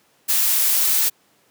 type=noise; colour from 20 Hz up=blue; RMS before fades=-18 dBFS; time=0.28-1.1 s; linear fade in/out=20 ms; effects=pink hiss -59 dBFS RMS until 1.5 s + high-pass 200 Hz 12 dB/octave